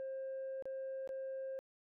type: tone with dropouts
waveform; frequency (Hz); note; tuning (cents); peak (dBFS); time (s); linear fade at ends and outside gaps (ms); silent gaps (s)
sine; 532; C5; +29; -38; 0-1.59; 0; 0.624-0.655 / 1.075-1.091
effects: tanh soft clip ceiling -38 dBFS